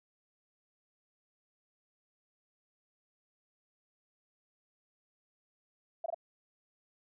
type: tone bursts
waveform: sine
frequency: 667 Hz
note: E5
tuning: 20 cents sharp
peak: -32 dBFS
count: 3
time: 6.04-6.145 s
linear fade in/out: 5 ms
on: 21 ms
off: 21 ms
effects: none